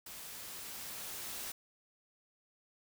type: noise with level ramp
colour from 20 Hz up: white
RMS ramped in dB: -48 to -42 dBFS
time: 0.06-1.52 s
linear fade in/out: 5 ms
effects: none